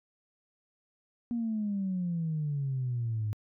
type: exponential sweep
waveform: sine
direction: down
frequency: 240 to 103.83 Hz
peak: -28 dBFS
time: 1.31-3.33 s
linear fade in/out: 0 ms
effects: tanh soft clip ceiling -24 dBFS